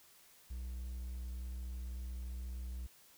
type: tone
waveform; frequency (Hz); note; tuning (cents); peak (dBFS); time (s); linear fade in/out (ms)
triangle; 61.74; B1; 0; -38; 0.5-2.87; 10
effects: white hiss -63 dBFS RMS until 3.17 s